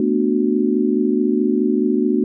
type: chord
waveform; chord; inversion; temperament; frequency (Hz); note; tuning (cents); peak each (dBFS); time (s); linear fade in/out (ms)
sine; B minor seventh; third; just; 222.2 / 246.9 / 296.3 / 370.4; A3 / B3 / D4 / F#4; +17 / 0 / +15 / +2; -20; 0-2.24; 2
effects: none